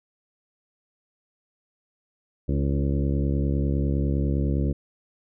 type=harmonic tone with a mistuned harmonic; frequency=69.9 Hz; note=C#2; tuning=15 cents sharp; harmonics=1 / 2 / 3 / 4 / 5 / 6 / 7 / 8; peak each=-24 / -26 / -30 / -31 / -34 / -39 / -38 / -41 dBFS; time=2.48-4.73 s; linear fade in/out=10 ms; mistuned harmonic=5; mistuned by=-24 cents; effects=none